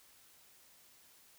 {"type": "silence", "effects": ["white hiss -63 dBFS RMS until 1.38 s"]}